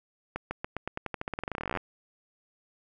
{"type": "accelerating click train", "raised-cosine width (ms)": 0.5, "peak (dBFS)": -17, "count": 28, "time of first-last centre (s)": [0.36, 1.773], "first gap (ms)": 150, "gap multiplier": 0.9, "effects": []}